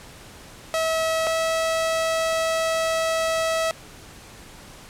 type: tone pair in turn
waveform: sawtooth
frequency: 646 / 649.6 Hz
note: E5 / E5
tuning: -35 / -26 cents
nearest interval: unison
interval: 9 cents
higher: second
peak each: -17 / -17 dBFS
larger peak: neither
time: 0.74-1.27 / 1.27-3.71 s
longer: second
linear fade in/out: 0 ms
effects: pink hiss -44 dBFS RMS until 4.89 s + low-pass 11000 Hz 12 dB/octave